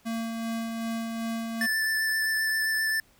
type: tone with tremolo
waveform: square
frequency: 227.6 Hz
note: A#3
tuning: 41 cents flat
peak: -29 dBFS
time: 0.05-1.67 s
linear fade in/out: 20 ms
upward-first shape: sine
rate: 2.6 Hz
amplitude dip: 30%
type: tone with vibrato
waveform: square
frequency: 1760 Hz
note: A6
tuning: in tune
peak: -25 dBFS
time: 1.61-3 s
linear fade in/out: 2 ms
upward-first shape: sine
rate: 7.6 Hz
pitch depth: 13 cents each way
effects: pink hiss -61 dBFS RMS until 3.19 s